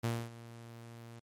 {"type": "tone with ADSR envelope", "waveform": "sawtooth", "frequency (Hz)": 116.54, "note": "A#2", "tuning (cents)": 0, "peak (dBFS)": -26, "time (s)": [0.03, 1.2], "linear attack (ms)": 15, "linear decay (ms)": 250, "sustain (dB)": -18, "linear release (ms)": 14, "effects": ["MP3 64 kbps"]}